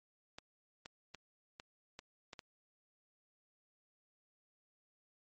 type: clicks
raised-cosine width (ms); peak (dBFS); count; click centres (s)
0.2; -30; 7; 0.385 / 0.859 / 1.147 / 1.599 / 1.991 / 2.332 / 2.392
effects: MP3 32 kbps